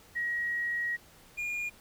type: tone pair in turn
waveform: sine / triangle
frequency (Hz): 1900 / 2424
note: A#6 / D#7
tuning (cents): +33 / -46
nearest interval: major third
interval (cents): 421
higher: second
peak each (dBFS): -29 / -30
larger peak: first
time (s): 0.15-0.97 / 1.37-1.7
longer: first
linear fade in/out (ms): 20
effects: pink hiss -57 dBFS RMS until 1.8 s